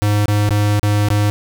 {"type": "tone with dropouts", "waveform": "square", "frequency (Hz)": 103.83, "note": "G#2", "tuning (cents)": 0, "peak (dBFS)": -13, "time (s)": [0.02, 1.3], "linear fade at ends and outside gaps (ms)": 0, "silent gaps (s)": [[0.257, 0.282], [0.491, 0.507], [0.795, 0.83], [1.086, 1.103]], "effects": []}